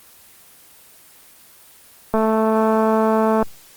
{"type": "click train", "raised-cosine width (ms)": 1, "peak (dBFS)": -5, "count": 284, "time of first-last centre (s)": [2.14, 3.426], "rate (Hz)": 220, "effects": ["white hiss -47 dBFS RMS until 3.76 s", "Opus 24 kbps"]}